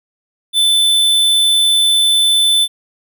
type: tone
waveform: square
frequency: 3519 Hz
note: A7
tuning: in tune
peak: -10 dBFS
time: 0.53-2.68 s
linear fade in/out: 50 ms
effects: none